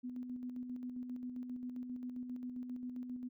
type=tone with tremolo; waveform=sine; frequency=249.1 Hz; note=B3; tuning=15 cents sharp; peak=-39 dBFS; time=0.03-3.29 s; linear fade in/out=20 ms; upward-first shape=square; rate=7.5 Hz; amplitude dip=40%; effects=none